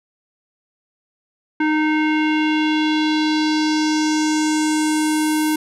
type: tone with low-pass filter sweep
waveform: square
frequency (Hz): 308.2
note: D#4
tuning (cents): -16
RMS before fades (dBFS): -18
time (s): 1.6-5.56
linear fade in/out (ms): 5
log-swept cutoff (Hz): 1900 to 12000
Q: 2.5
effects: none